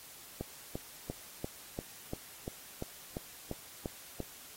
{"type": "click train", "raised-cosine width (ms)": 2, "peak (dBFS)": -23, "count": 12, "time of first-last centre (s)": [0.41, 4.203], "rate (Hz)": 2.9, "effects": ["white hiss -52 dBFS RMS until 4.56 s", "AAC 48 kbps"]}